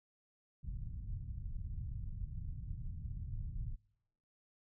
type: low-pass noise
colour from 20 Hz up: pink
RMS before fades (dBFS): -42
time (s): 0.63-3.76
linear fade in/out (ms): 20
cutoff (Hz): 130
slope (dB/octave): 24
effects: noise-tail reverb RT60 0.9 s tail -26 dB re dry